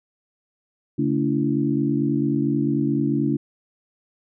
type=tone cluster; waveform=sine; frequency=141.8 / 221.5 / 285.9 / 335 Hz; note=C#3 / A3 / D4 / E4; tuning=+40 / +12 / -46 / +28 cents; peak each=-25 / -25 / -22 / -26 dBFS; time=0.98-3.37 s; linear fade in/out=10 ms; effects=none